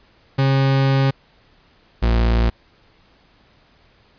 40% pulse tone pair in turn, 135.5 / 57.42 Hz, C#3 / A#1, -39 / -25 cents, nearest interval octave + minor third, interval 1486 cents, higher first, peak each -13 dBFS, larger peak neither, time 0.38-1.11 / 2.02-2.5 s, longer first, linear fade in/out 10 ms, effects pink hiss -55 dBFS RMS until 4.18 s + resampled to 11025 Hz

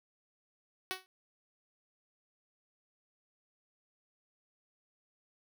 5% pulse tone with exponential decay, 374.2 Hz, F#4, 20 cents sharp, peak -20 dBFS, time 0.91-1.06 s, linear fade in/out 0 ms, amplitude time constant 32 ms, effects none

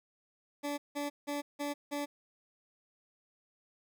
20% pulse tone bursts, 288.9 Hz, D4, 28 cents flat, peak -29 dBFS, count 5, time 0.63-2.06 s, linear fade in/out 20 ms, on 150 ms, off 170 ms, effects none

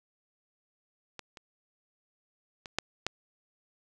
clicks, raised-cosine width 0.2 ms, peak -23 / -29 / -24 / -10 / -12 dBFS, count 5, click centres 1.193 / 1.372 / 2.658 / 2.786 / 3.066 s, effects none

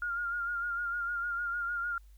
sine tone with vibrato, 1410 Hz, F6, 16 cents sharp, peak -31 dBFS, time 0.02-1.98 s, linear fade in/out 2 ms, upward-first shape sine, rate 6.6 Hz, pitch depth 37 cents each way, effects added 50 Hz sine -52 dBFS peak until 2.17 s + white hiss -71 dBFS RMS until 2.17 s

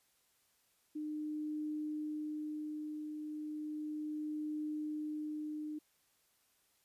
sine tone with tremolo, 303.7 Hz, D#4, 42 cents flat, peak -36 dBFS, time 0.95-5.79 s, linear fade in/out 10 ms, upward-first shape triangle, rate 0.34 Hz, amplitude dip 40%, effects white hiss -74 dBFS RMS until 6.84 s + resampled to 32000 Hz

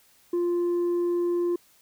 sine tone with tanh clipping, 348.7 Hz, F4, 3 cents flat, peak -23 dBFS, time 0.33-1.56 s, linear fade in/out 5 ms, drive 2 dB, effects white hiss -60 dBFS RMS until 1.81 s

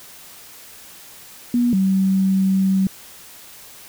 sine tone pair in turn, 241.7 / 191.42 Hz, B3 / G3, -37 / -41 cents, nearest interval major third, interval 404 cents, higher first, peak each -14 dBFS, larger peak neither, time 1.54-1.73 / 1.73-2.87 s, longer second, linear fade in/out 2 ms, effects white hiss -42 dBFS RMS until 3.88 s

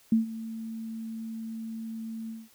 sine tone with ADSR envelope, 224.1 Hz, A3, 32 cents sharp, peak -17 dBFS, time 0.12-2.49 s, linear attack 4 ms, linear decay 130 ms, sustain -17 dB, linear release 200 ms, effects white hiss -60 dBFS RMS until 2.54 s

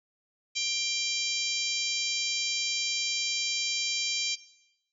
harmonic tone, 790 Hz, G5, 13 cents sharp, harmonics 3 / 4 / 5 / 6 / 7 / 8 / 9, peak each -33 / -34 / -35 / -36 / -36 / -37 / -38 dBFS, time 0.55-4.36 s, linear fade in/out 20 ms, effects noise-tail reverb RT60 0.8 s tail -17 dB re dry

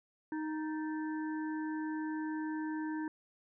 harmonic tone with a mistuned harmonic, 311.1 Hz, D#4, in tune, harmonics 1 / 3 / 5 / 6, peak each -35 / -45 / -49 / -51 dBFS, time 0.32-3.08 s, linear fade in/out 2 ms, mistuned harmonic 6, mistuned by -100 cents, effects none

